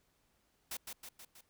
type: noise with echo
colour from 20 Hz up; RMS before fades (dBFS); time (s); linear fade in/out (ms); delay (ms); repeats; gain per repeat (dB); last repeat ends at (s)
white; -41; 0.71-0.77; 5; 160; 4; -4; 1.41
effects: pink hiss -75 dBFS RMS until 1.49 s